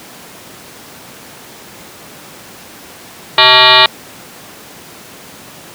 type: tone with frequency modulation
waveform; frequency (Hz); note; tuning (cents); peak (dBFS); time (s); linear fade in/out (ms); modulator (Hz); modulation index
sine; 2400; D7; +37; -3; 3.38-3.86; 2; 252; 6.9
effects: pink hiss -34 dBFS RMS until 5.74 s + high-pass 150 Hz 12 dB/octave